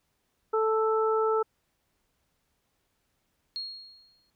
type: harmonic tone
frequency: 440 Hz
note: A4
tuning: in tune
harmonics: 1 / 2 / 3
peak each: -24 / -32 / -29 dBFS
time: 0.53-1.43 s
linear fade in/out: 10 ms
type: tone with exponential decay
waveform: sine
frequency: 4284 Hz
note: C8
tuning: 40 cents sharp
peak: -30 dBFS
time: 3.56-4.3 s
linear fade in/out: 0 ms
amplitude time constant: 160 ms
effects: pink hiss -75 dBFS RMS until 4.35 s